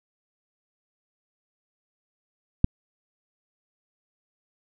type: click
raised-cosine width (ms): 5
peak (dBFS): -4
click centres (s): 2.644
effects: none